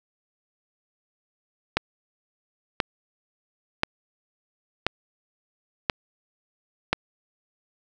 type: click train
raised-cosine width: 0.3 ms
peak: -4 dBFS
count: 6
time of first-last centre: 1.77-6.93 s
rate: 0.969 Hz
effects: none